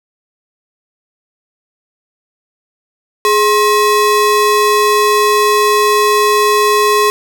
square ring-modulated tone, 742 Hz, F#5, 5 cents sharp, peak -6 dBFS, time 3.25-7.1 s, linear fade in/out 0 ms, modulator 324 Hz, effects none

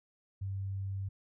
sine tone, 97.3 Hz, G2, 12 cents flat, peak -34 dBFS, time 0.41-1.09 s, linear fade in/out 10 ms, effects none

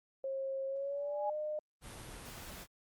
sine tone with pitch glide, 538 to 607.4 Hz, C5 to D#5, +48 to -42 cents, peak -35 dBFS, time 0.24-1.59 s, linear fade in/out 2 ms, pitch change +210 cents, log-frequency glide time 0.67-1.35 s
sine tone with exponential growth, 830.6 Hz, G#5, in tune, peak -31 dBFS, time 0.91-1.3 s, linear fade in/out 5 ms, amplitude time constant 83 ms
pink noise, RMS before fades -48 dBFS, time 1.81-2.67 s, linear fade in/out 50 ms
effects Opus 32 kbps

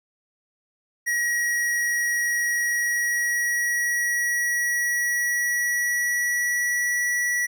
square tone with pitch glide, 1907 to 1941.5 Hz, A#6 to B6, +39 to -30 cents, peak -22 dBFS, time 1.06-7.47 s, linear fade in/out 20 ms, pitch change +31 cents, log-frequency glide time 2.51-7.08 s, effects none

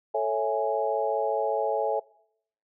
sine chord, A major seventh, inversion none, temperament equal, 440 / 554.4 / 659.3 / 830.6 Hz, A4 / C#5 / E5 / G#5, 0 / 0 / 0 / 0 cents, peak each -29 dBFS, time 0.14-2 s, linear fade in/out 10 ms, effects noise-tail reverb RT60 0.7 s tail -23 dB re dry

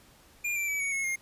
square tone with pitch steps, 2406 / 2348 / 2292 / 2237 / 2183 / 2131 Hz, D7 / D7 / D7 / C#7 / C#7 / C7, +41 / -1 / -43 / +15 / -27 / +31 cents, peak -29 dBFS, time 0.44-1.16 s, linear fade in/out 10 ms, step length 120 ms, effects pink hiss -58 dBFS RMS until 1.21 s + resampled to 32000 Hz

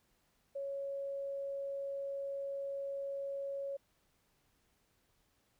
sine tone, 554.4 Hz, C#5, in tune, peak -37 dBFS, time 0.55-3.77 s, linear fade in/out 10 ms, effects pink hiss -75 dBFS RMS until 5.59 s

